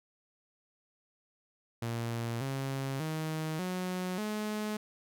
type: tone with pitch steps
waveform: sawtooth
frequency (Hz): 116.54 / 135.42 / 157.37 / 182.87 / 212.5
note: A#2 / C#3 / D#3 / F#3 / G#3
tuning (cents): 0 / -40 / +20 / -20 / +40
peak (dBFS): -29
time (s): 1.82-4.77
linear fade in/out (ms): 5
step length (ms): 590
effects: none